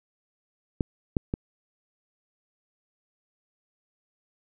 clicks, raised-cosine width 3 ms, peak -11 / -10 / -14 dBFS, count 3, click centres 0.808 / 1.168 / 1.339 s, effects none

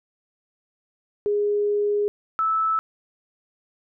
sine tone pair in turn, 412.7 / 1310.2 Hz, G#4 / E6, -11 / -11 cents, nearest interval octave + minor sixth, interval 2000 cents, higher second, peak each -19 / -19 dBFS, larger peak neither, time 1.26-2.08 / 2.39-2.79 s, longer first, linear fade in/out 0 ms, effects none

